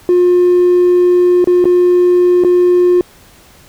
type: tone with dropouts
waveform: triangle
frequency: 356.6 Hz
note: F4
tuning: 36 cents sharp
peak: -3 dBFS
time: 0.09-3.01 s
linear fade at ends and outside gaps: 1 ms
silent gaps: 1.443-1.473 / 1.643-1.654 / 2.438-2.447 s
effects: tanh soft clip ceiling -2 dBFS + pink hiss -43 dBFS RMS until 3.68 s